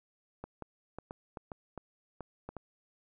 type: clicks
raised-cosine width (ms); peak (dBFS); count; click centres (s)
1; -27; 10; 0.44 / 0.623 / 0.986 / 1.109 / 1.372 / 1.518 / 1.777 / 2.207 / 2.49 / 2.567
effects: none